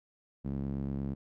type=tone with band-pass filter; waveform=sawtooth; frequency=68.5 Hz; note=C#2; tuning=20 cents flat; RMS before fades=-35 dBFS; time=0.44-1.15 s; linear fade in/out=20 ms; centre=200 Hz; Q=1.8; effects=none